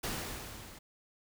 pink noise with level ramp, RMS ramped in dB -35 to -52 dBFS, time 0.03-0.79 s, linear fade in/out 10 ms, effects none

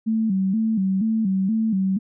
sine tone with vibrato, 205.8 Hz, G#3, 16 cents flat, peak -18 dBFS, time 0.06-1.99 s, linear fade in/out 20 ms, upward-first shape square, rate 2.1 Hz, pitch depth 130 cents each way, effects none

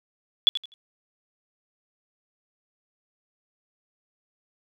sine tone with echo, 3419 Hz, G#7, 50 cents sharp, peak -12 dBFS, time 0.47-0.49 s, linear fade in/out 0 ms, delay 83 ms, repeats 3, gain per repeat -12 dB, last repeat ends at 0.739 s, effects none

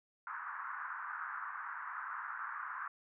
white band-pass noise, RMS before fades -43 dBFS, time 0.27-2.88 s, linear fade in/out 2 ms, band 1000 to 1600 Hz, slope 48 dB/octave, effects none

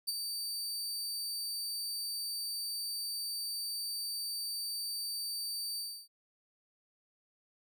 sawtooth tone with ADSR envelope, 4619 Hz, D8, 30 cents flat, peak -27 dBFS, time 0.07-6.08 s, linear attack 18 ms, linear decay 25 ms, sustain -6 dB, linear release 300 ms, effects none

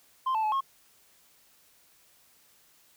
sine tone with pitch steps, 1045 / 879 / 858 / 1083 Hz, C6 / A5 / A5 / C#6, -2 / -2 / -44 / -41 cents, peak -22 dBFS, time 0.26-0.608 s, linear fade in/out 10 ms, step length 87 ms, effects tanh soft clip ceiling -24 dBFS + white hiss -62 dBFS RMS until 2.96 s

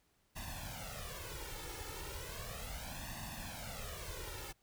pink noise with flanger, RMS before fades -45 dBFS, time 0.35-4.53 s, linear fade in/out 20 ms, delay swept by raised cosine 1.1 to 2.3 ms, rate 0.35 Hz, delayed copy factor +0.9, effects pink hiss -75 dBFS RMS until 4.62 s

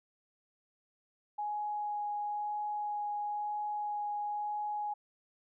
sine tone with vibrato, 833 Hz, G#5, 5 cents sharp, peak -33 dBFS, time 1.38-4.94 s, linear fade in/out 10 ms, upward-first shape sine, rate 1 Hz, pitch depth 8 cents each way, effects none

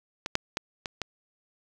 clicks, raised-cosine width 0.2 ms, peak -14 / -6 / -11 / -15 / -13 dBFS, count 5, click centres 0.261 / 0.354 / 0.571 / 0.858 / 1.017 s, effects none

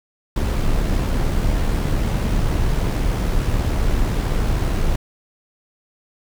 brown noise with amplitude modulation, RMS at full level -17 dBFS, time 0.36-4.96 s, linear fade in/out 5 ms, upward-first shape sine, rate 73 Hz, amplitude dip 35%, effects none

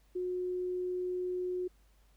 sine tone, 362.8 Hz, F#4, 34 cents flat, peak -32 dBFS, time 0.15-1.68 s, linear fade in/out 10 ms, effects added 50 Hz sine -62 dBFS peak until 2.16 s + pink hiss -71 dBFS RMS until 2.16 s

